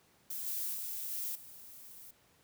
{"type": "noise with level steps", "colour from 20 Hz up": "violet", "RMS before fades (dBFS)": [-40, -37, -40, -38, -52], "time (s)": [0.3, 2.11], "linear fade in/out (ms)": 5, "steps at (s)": [0.46, 0.74, 1.11, 1.35], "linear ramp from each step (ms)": 5, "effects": ["pink hiss -67 dBFS RMS until 2.43 s", "high-pass 80 Hz 12 dB/octave"]}